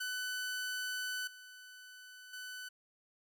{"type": "tone with level steps", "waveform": "sawtooth", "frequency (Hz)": 1500, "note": "F#6", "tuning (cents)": 23, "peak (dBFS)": [-33, -48, -40], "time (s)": [0, 2.69], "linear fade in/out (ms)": 10, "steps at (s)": [1.27, 2.33], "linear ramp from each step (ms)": 5, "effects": []}